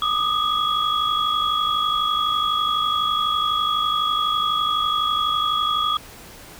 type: tone cluster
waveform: sine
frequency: 1199 / 1251 / 3339 Hz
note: D6 / D#6 / G#7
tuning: +36 / +9 / +9 cents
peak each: -23 dBFS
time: 0.02-5.97 s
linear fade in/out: 2 ms
effects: pink hiss -42 dBFS RMS until 6.59 s